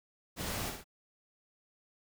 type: noise with echo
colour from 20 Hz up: pink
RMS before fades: -38 dBFS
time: 0.36-0.73 s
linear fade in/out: 50 ms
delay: 57 ms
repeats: 2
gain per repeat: -5 dB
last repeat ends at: 0.844 s
effects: none